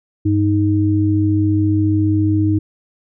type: tone pair together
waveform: sine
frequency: 99.25 / 312.2 Hz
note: G2 / D#4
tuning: +22 / +6 cents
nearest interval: octave + minor sixth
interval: 1984 cents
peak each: -15 dBFS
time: 0.25-2.59 s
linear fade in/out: 10 ms
effects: none